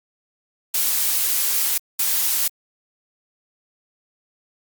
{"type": "noise bursts at uneven times", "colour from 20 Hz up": "blue", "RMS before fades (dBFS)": -20, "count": 2, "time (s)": [[0.74, 1.78], [1.99, 2.48]], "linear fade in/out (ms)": 5, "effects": ["Opus 48 kbps"]}